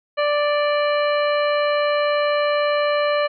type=harmonic tone; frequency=587.3 Hz; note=D5; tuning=in tune; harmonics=1 / 2 / 3 / 4 / 5 / 7; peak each=-18 / -24 / -28 / -30 / -32 / -35 dBFS; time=0.17-3.28 s; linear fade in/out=20 ms; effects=none